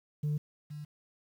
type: tone with echo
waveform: sine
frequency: 148.9 Hz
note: D3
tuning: 24 cents sharp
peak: -26 dBFS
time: 0.23-0.38 s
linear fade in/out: 10 ms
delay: 470 ms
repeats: 1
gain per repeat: -13 dB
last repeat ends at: 0.85 s
effects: tanh soft clip ceiling -27 dBFS + 10-bit